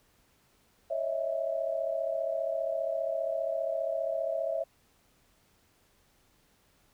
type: tone cluster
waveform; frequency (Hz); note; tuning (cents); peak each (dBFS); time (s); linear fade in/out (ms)
sine; 549 / 624 / 659; C#5 / D#5 / E5; -17 / +5 / -1; -34 / -36 / -31; 0.9-4.64; 10
effects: pink hiss -67 dBFS RMS until 6.93 s